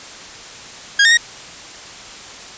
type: tone with pitch steps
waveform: sawtooth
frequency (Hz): 1633 / 1832 / 1878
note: G#6 / A#6 / A#6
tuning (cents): -30 / -31 / +12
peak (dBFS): -5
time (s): 0.99-1.173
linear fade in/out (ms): 5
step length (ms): 61
effects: white hiss -35 dBFS RMS until 2.57 s + resampled to 16000 Hz